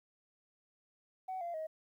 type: tone with pitch steps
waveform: sine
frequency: 751 / 688.7 / 631.5 Hz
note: F#5 / F5 / D#5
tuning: +26 / -24 / +26 cents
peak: -36 dBFS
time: 1.28-1.67 s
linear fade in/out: 10 ms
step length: 130 ms
effects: tanh soft clip ceiling -34 dBFS + 12-bit